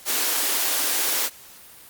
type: high-pass noise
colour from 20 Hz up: white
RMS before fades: -23 dBFS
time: 0.05-1.3 s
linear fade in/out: 50 ms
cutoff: 250 Hz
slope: 96 dB/octave
effects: white hiss -46 dBFS RMS until 1.89 s + Opus 48 kbps